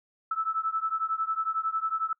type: beating tone pair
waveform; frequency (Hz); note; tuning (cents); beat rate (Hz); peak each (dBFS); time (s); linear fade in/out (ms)
sine; 1308 / 1319; E6 / E6; -14 / +1; 11; -29 / -30; 0.31-2.13; 5
effects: noise-tail reverb RT60 0.1 s tail -24 dB re dry